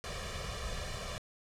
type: noise with comb filter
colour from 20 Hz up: pink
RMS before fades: -39 dBFS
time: 0.04-1.18 s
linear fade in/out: 0 ms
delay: 1.7 ms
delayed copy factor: +0.9
effects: low-pass 7000 Hz 12 dB/octave